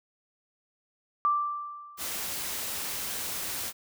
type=tone with exponential decay; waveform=sine; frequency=1174.7 Hz; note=D6; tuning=in tune; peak=-20 dBFS; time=1.25-2.31 s; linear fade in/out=0 ms; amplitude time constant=230 ms
type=noise; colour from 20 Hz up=white; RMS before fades=-34 dBFS; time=1.97-3.73 s; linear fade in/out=50 ms
effects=none